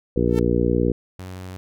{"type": "harmonic tone", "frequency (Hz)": 59.5, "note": "A#1", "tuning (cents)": 36, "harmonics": [1, 2, 3, 4, 5, 6, 7, 8], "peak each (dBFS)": [-25, -25, -25, -25, -25, -25, -25, -25], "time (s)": [0.16, 0.92], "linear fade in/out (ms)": 5}
{"type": "tone with exponential growth", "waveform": "sawtooth", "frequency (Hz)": 446.8, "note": "A4", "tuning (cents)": 27, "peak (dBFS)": -23, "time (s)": [0.26, 0.39], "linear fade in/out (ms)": 0, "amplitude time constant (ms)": 27}
{"type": "tone", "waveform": "sawtooth", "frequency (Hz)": 92.5, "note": "F#2", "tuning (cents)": 0, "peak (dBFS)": -29, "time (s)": [1.19, 1.57], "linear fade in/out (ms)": 0}
{"effects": []}